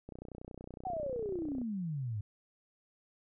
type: click train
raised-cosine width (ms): 2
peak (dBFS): -32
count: 48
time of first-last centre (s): 0.09-1.616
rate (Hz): 30.8
type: exponential sweep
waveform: sine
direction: down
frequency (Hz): 772 to 99.1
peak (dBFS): -34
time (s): 0.85-2.21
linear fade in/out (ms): 5
effects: none